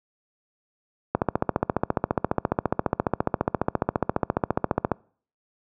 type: click train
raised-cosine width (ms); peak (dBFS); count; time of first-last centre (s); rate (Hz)
1; -6; 56; 1.15-4.917; 14.6
effects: noise-tail reverb RT60 0.5 s tail -26 dB re dry + high-pass 80 Hz 12 dB/octave